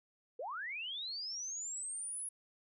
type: linear sweep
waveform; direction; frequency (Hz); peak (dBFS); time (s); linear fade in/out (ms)
sine; up; 434.1 to 10548; -39; 0.39-2.29; 5
effects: none